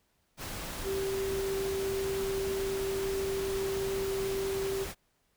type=tone in noise; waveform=sine; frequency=388.7 Hz; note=G4; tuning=15 cents flat; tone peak=-30 dBFS; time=0.83-4.87 s; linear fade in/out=50 ms; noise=pink; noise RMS=-39 dBFS; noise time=0.37-4.95 s; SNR=+6 dB; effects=pink hiss -73 dBFS RMS until 5.36 s